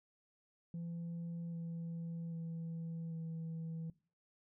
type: tone with pitch steps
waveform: sine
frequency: 169.2 / 167.16 / 165.14 / 163.15 Hz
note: E3 / E3 / E3 / E3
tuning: +45 / +24 / +3 / -18 cents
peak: -38 dBFS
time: 0.74-3.9 s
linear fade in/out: 2 ms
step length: 790 ms
effects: noise-tail reverb RT60 0.4 s tail -22 dB re dry + tanh soft clip ceiling -39 dBFS